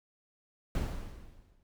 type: noise with exponential decay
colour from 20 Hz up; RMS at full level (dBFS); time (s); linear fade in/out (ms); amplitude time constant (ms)
brown; -28; 0.75-1.63; 1; 190
effects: none